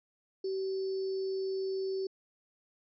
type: tone with sample-and-hold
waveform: sine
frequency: 383.4 Hz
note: G4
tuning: 38 cents flat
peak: -31 dBFS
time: 0.44-2.07 s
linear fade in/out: 5 ms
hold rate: 4900 Hz
effects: resampled to 16000 Hz